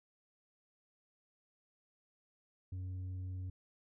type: tone with tanh clipping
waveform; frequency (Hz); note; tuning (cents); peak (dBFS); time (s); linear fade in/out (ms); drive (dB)
sine; 92.5; F#2; 0; -40; 2.72-3.5; 5; 4
effects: none